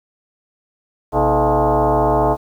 sine tone with frequency modulation, 130.81 Hz, C3, in tune, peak -12 dBFS, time 1.12-2.37 s, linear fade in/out 50 ms, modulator 187 Hz, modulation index 4.7, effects 8-bit

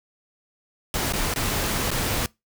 pink noise with dropouts, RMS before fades -25 dBFS, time 0.94-2.26 s, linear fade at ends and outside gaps 1 ms, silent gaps 1.124-1.135 / 1.339-1.36 / 1.906-1.914 s, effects noise-tail reverb RT60 0.2 s tail -23 dB re dry

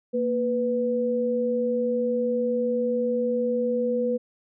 sine tone pair together, 233.1 / 493.9 Hz, A#3 / B4, 0 / 0 cents, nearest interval octave + minor second, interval 1300 cents, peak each -27 / -23 dBFS, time 0.13-4.18 s, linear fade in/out 20 ms, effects none

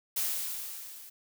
blue noise with level ramp, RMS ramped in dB -29 to -49 dBFS, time 0.16-1.1 s, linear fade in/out 10 ms, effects none

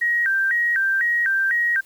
sine tone with vibrato, 1725 Hz, A6, 35 cents flat, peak -17 dBFS, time 0.01-1.81 s, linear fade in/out 10 ms, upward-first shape square, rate 2 Hz, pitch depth 160 cents each way, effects white hiss -53 dBFS RMS until 1.85 s

